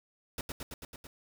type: noise with echo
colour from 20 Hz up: pink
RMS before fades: -37 dBFS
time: 0.38-0.41 s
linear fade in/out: 2 ms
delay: 110 ms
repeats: 6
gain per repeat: -2 dB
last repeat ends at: 1.07 s
effects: none